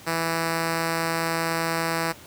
5% pulse tone, 164.81 Hz, E3, in tune, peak -12 dBFS, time 0.06-2.13 s, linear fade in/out 20 ms, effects pink hiss -46 dBFS RMS until 2.26 s + high-pass 80 Hz 12 dB/octave

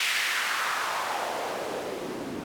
white noise with band-pass filter sweep, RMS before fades -30 dBFS, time 0-2.44 s, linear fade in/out 5 ms, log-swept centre 2400 to 250 Hz, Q 1.9, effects none

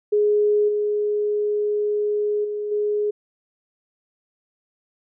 sine tone with level steps, 417.4 Hz, G#4, 9 cents sharp, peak -15 / -19 / -24 / -19 dBFS, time 0.12-3.11 s, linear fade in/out 10 ms, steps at 0.68 / 2.44 / 2.71 s, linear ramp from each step 10 ms, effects none

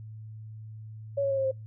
sine tone with pitch steps, 560 / 552 / 544.1 / 536.3 / 528.6 Hz, C#5 / C#5 / C#5 / C5 / C5, +18 / -7 / -32 / +43 / +18 cents, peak -24 dBFS, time 1.17-1.515 s, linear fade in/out 10 ms, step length 69 ms, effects noise-tail reverb RT60 0.2 s tail -25 dB re dry + added 109 Hz sine -40 dBFS peak until 1.66 s

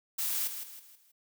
blue noise with echo, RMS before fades -32 dBFS, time 0.18-0.48 s, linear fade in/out 10 ms, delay 160 ms, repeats 4, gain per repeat -8 dB, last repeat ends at 1.12 s, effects none

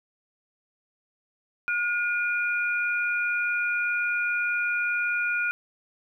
sine tone pair together, 1436.1 / 2421 Hz, F6 / D#7, +48 / -48 cents, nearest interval major sixth, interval 904 cents, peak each -25 / -28 dBFS, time 1.68-5.51 s, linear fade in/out 0 ms, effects none

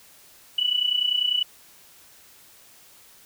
sine tone with amplitude modulation, 2960 Hz, F#7, in tune, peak -17 dBFS, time 0.58-1.43 s, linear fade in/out 5 ms, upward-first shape sine, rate 30.1 Hz, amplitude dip 75%, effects white hiss -52 dBFS RMS until 3.25 s

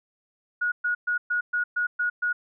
sine tone bursts, 1451 Hz, F#6, 34 cents flat, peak -22 dBFS, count 8, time 0.61-2.33 s, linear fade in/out 10 ms, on 110 ms, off 120 ms, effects none

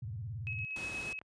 sine tone with vibrato, 107.8 Hz, A2, 35 cents flat, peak -37 dBFS, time 0.02-0.65 s, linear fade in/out 5 ms, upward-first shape square, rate 18 Hz, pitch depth 240 cents each way
sine tone with tremolo, 2564 Hz, E7, 49 cents flat, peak -36 dBFS, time 0.47-1.19 s, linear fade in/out 0 ms, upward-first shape square, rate 8.4 Hz, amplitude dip 30%
pink noise, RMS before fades -45 dBFS, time 0.76-1.13 s, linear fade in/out 2 ms
click, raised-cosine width 0.5 ms, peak -35 dBFS, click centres 1.215 s
effects high-pass 60 Hz 12 dB/octave + resampled to 22050 Hz

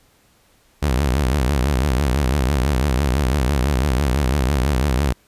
sawtooth tone with vibrato, 67.3 Hz, C2, 49 cents sharp, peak -12 dBFS, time 0.82-5.13 s, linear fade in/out 10 ms, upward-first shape triangle, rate 6 Hz, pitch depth 230 cents each way, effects pink hiss -57 dBFS RMS until 5.27 s + resampled to 32000 Hz

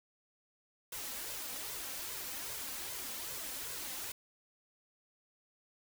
white noise with flanger, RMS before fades -42 dBFS, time 0.92-4.12 s, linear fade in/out 5 ms, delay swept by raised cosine 1.9 to 3.9 ms, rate 2.5 Hz, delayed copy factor +0.6, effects none

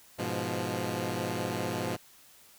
10% pulse chord, F diminished, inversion first, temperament equal, 103.83 / 123.47 / 174.61 Hz, Ab2 / Cb3 / F3, 0 / 0 / 0 cents, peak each -27 dBFS, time 0.18-1.97 s, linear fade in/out 20 ms, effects white hiss -57 dBFS RMS until 2.58 s

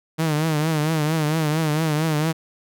sawtooth tone with vibrato, 155.56 Hz, D#3, in tune, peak -15 dBFS, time 0.18-2.33 s, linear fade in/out 20 ms, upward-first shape triangle, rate 4.4 Hz, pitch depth 100 cents each way, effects none

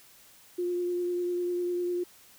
sine tone with vibrato, 353.6 Hz, F4, 22 cents sharp, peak -27 dBFS, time 0.58-2.04 s, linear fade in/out 10 ms, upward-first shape triangle, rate 10 Hz, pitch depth 17 cents each way, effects white hiss -56 dBFS RMS until 2.38 s

